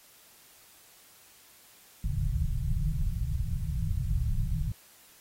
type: low-pass noise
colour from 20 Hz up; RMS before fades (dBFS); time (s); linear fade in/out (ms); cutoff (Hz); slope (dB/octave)
pink; -29; 2.04-4.72; 5; 170; 96
effects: white hiss -57 dBFS RMS until 5.2 s + AAC 48 kbps